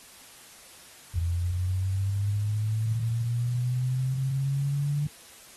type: linear sweep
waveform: sine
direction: up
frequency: 83.3 to 146.83 Hz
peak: -24 dBFS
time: 1.15-5.07 s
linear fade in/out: 5 ms
effects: white hiss -50 dBFS RMS until 5.56 s + AAC 32 kbps